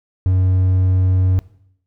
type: tone with hard clipping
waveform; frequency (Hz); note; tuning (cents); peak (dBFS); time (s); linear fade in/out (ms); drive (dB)
triangle; 93; F#2; +9; -13; 0.26-1.39; 0; 6
effects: noise-tail reverb RT60 0.7 s tail -19 dB re dry